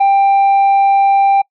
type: tone with tanh clipping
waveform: sine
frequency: 790 Hz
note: G5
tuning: 13 cents sharp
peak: -8 dBFS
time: 0-1.42 s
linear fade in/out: 10 ms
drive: 3 dB
effects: noise-tail reverb RT60 0.1 s tail -26 dB re dry